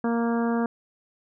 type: harmonic tone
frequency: 233.1 Hz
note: A#3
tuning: in tune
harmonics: 1 / 2 / 3 / 4 / 5 / 6 / 7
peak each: -23 / -29 / -33 / -35 / -37 / -39 / -40 dBFS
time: 0.04-0.66 s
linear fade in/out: 2 ms
effects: none